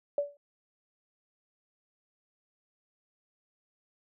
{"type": "tone with exponential decay", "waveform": "sine", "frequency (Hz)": 575, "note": "D5", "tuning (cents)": -37, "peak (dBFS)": -22, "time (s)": [0.18, 0.37], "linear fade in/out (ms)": 2, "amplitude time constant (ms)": 40, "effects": []}